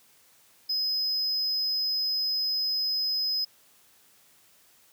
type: tone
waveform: triangle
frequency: 5060 Hz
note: D#8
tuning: 28 cents sharp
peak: -24 dBFS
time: 0.69-3.45 s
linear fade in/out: 10 ms
effects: white hiss -60 dBFS RMS until 4.92 s + high-pass 60 Hz 12 dB/octave